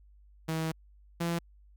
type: tone pair in turn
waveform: sawtooth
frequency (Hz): 160.6 / 169.56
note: E3 / E3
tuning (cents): -45 / +49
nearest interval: minor second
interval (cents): 94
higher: second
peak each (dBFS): -26 / -25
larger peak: second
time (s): 0.48-0.72 / 1.2-1.39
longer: first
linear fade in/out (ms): 10
effects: added 50 Hz sine -55 dBFS peak until 1.76 s